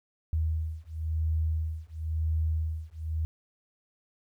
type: beating tone pair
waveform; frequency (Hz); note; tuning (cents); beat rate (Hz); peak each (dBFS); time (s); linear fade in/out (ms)
sine; 79 / 79.97; D#2 / D#2; +27 / +48; 0.97; -30; 0.33-3.25; 0
effects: 11-bit